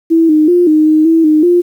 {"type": "tone with pitch steps", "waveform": "sine", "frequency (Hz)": [328.1, 307.6, 352.8, 308.7, 310.4, 326.5, 307.6, 351.2], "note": ["E4", "D#4", "F4", "D#4", "D#4", "E4", "D#4", "F4"], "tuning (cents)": [-8, -20, 18, -14, -4, -17, -20, 10], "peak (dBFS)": -5, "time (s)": [0.1, 1.62], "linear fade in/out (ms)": 20, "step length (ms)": 190, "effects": ["7-bit"]}